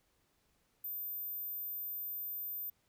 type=tone; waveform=sine; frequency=13760 Hz; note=A9; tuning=40 cents flat; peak=-38 dBFS; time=0.84-2.7 s; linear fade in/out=5 ms; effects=pink hiss -75 dBFS RMS until 2.88 s